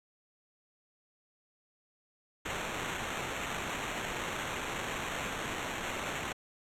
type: noise with sample-and-hold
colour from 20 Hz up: blue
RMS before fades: -37 dBFS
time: 2.45-6.33 s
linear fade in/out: 10 ms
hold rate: 4900 Hz
effects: low-pass 10000 Hz 12 dB/octave